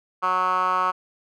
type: tone with band-pass filter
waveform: 10% pulse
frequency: 184 Hz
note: F#3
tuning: 9 cents flat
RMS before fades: -22 dBFS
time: 0.22-0.92 s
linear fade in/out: 20 ms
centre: 1200 Hz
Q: 5.2
effects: none